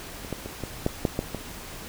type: clicks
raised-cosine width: 2 ms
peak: -25 / -15 / -21 / -17 / -9 / -8 / -11 / -17 dBFS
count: 8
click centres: 0.248 / 0.327 / 0.46 / 0.637 / 0.864 / 1.052 / 1.191 / 1.347 s
effects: pink hiss -40 dBFS RMS until 1.88 s